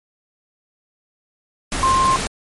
sine tone in noise, 1056 Hz, C6, 16 cents sharp, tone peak -13 dBFS, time 1.83-2.16 s, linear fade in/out 0 ms, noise pink, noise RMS -23 dBFS, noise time 1.72-2.27 s, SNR +7 dB, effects MP3 48 kbps

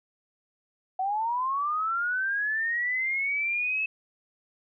sine linear sweep, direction up, 740 to 2610 Hz, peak -25 dBFS, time 0.99-3.86 s, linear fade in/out 5 ms, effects none

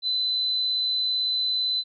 sine tone with amplitude modulation, 4022 Hz, B7, 31 cents sharp, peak -21 dBFS, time 0.02-1.84 s, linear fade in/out 50 ms, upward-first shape sine, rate 97.8 Hz, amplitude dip 25%, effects none

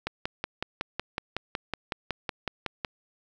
click train, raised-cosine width 0.3 ms, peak -13 dBFS, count 16, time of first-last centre 0.07-2.848 s, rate 5.4 Hz, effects 9-bit

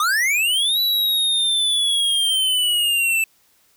square linear two-way sweep, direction up then down, 1174.7 to 3958 to 2638 Hz, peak -17 dBFS, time 0-3.24 s, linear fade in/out 2 ms, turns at 0.8 s, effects white hiss -59 dBFS RMS until 3.76 s

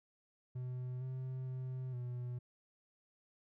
triangle tone with pitch steps, 126 / 129.7 / 128.9 / 123.1 Hz, B2 / C3 / C3 / B2, +35 / -15 / -26 / -5 cents, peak -37 dBFS, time 0.55-2.39 s, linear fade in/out 10 ms, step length 460 ms, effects none

